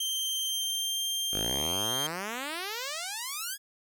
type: tone with pitch glide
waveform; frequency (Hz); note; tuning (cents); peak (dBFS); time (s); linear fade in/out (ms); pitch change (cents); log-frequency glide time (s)
sawtooth; 3145 to 3178; G7 to G7; +5 to +23; -26; 0-2.07; 5; +18; 0.47-1.02
type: exponential sweep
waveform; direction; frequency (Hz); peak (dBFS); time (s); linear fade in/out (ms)
5% pulse; up; 46.25 to 1700; -22; 1.31-3.58; 50
effects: none